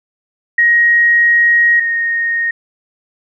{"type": "tone pair in turn", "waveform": "sine", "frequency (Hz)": [1884, 1857], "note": ["A#6", "A#6"], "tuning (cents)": [18, -7], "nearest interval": "unison", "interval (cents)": 25, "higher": "first", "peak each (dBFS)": [-7, -13], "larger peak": "first", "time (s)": [[0.58, 1.8], [1.8, 2.51]], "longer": "first", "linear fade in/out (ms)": 5, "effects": []}